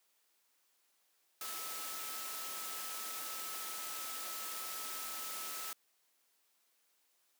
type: tone in noise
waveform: sine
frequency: 1300 Hz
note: E6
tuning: 24 cents flat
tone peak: -49 dBFS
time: 1.41-5.73 s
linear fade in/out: 2 ms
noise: white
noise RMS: -43 dBFS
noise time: 1.41-5.73 s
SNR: -9 dB
effects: white hiss -75 dBFS RMS until 7.39 s + high-pass 300 Hz 12 dB/octave